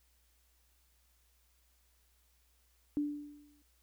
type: tone with exponential decay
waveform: sine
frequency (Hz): 293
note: D4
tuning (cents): -4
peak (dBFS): -28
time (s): 2.97-3.62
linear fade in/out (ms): 0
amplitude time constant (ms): 140
effects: added 60 Hz sine -70 dBFS peak until 3.82 s + white hiss -73 dBFS RMS until 3.82 s